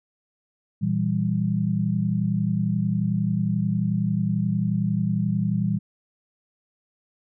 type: chord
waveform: sine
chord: E diminished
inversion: second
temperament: equal with one note detuned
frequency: 117.22 / 164.81 / 196 Hz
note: Bb2 / E3 / G3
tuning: +10 / 0 / 0 cents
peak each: -26 / -25 / -24 dBFS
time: 0.81-5.79 s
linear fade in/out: 20 ms
effects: none